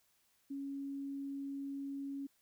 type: tone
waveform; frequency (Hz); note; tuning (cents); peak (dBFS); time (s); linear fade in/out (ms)
sine; 277.2; C#4; 0; -39; 0.5-2.27; 10
effects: white hiss -74 dBFS RMS until 2.41 s